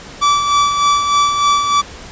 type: tone with tremolo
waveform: 45% pulse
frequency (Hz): 1157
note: D6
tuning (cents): -26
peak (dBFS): -9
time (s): 0.21-1.82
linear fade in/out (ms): 20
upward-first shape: sine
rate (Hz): 3.3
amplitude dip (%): 50
effects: pink hiss -34 dBFS RMS until 2.11 s + resampled to 16000 Hz